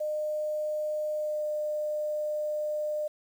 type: tone with pitch glide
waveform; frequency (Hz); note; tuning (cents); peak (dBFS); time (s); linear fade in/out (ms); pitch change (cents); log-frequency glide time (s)
sine; 608 to 603.8; D#5 to D5; -40 to +48; -28; 0-3.08; 10; -12; 1.13-1.46
effects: 9-bit